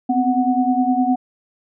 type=tone cluster; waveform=sine; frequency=251 / 260.8 / 739 Hz; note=B3 / C4 / F#5; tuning=+28 / -5 / -2 cents; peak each=-19 dBFS; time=0.09-1.16 s; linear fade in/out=10 ms; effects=none